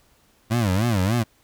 25% pulse tone with vibrato, 105 Hz, G#2, 19 cents sharp, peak -15 dBFS, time 0.5-1.24 s, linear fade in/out 20 ms, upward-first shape sine, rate 3.4 Hz, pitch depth 250 cents each way, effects pink hiss -60 dBFS RMS until 1.43 s

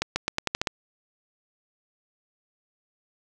accelerating click train, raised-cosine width 0.2 ms, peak -7 dBFS, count 8, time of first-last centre 0.02-0.672 s, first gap 140 ms, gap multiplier 0.86, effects none

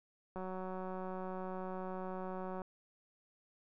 click train, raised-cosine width 1 ms, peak -30 dBFS, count 421, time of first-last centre 0.36-2.618 s, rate 186 Hz, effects none

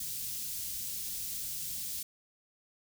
white band-stop noise, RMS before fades -38 dBFS, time 0-2.03 s, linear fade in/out 5 ms, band 160 to 4500 Hz, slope 12 dB/octave, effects none

